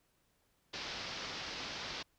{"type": "low-pass noise", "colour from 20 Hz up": "white", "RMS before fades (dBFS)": -43, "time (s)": [0.73, 2.03], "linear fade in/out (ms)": 10, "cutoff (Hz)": 5400, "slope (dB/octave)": 48, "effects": ["pink hiss -75 dBFS RMS until 2.18 s"]}